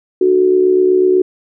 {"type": "tone with amplitude modulation", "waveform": "sine", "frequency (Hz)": 370, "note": "F#4", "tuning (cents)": 0, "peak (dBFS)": -5, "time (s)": [0.21, 1.22], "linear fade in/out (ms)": 5, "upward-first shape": "sine", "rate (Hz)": 68.1, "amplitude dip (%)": 65, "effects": []}